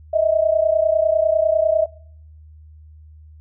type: tone pair together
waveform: sine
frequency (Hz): 622 / 652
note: D#5 / E5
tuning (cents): -1 / -19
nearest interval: minor second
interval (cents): 82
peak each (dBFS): -17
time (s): 0.13-1.86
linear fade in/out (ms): 10
effects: noise-tail reverb RT60 0.7 s tail -26 dB re dry + added 77 Hz sine -41 dBFS peak until 3.4 s